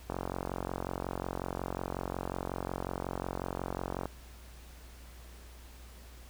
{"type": "click train", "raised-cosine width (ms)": 1, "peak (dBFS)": -20, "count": 181, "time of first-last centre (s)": [0.1, 4.056], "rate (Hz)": 45.5, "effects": ["added 60 Hz sine -49 dBFS peak until 6.29 s", "pink hiss -56 dBFS RMS until 6.29 s"]}